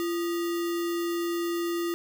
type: tone with sample-and-hold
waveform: sine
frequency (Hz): 342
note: F4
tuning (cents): -36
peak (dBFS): -26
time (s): 0-1.94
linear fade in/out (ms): 0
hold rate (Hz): 1575
effects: none